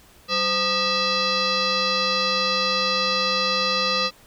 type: tone with frequency modulation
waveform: sine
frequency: 2640 Hz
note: E7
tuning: 2 cents sharp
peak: -19 dBFS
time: 0.28-4.11 s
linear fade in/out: 50 ms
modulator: 708 Hz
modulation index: 3.3
effects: pink hiss -52 dBFS RMS until 4.26 s